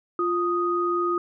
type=tone pair together; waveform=sine; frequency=349.2 / 1244.4 Hz; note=F4 / D#6; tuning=0 / 0 cents; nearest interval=octave + minor seventh; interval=2200 cents; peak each=-24 dBFS; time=0.19-1.18 s; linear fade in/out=2 ms; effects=none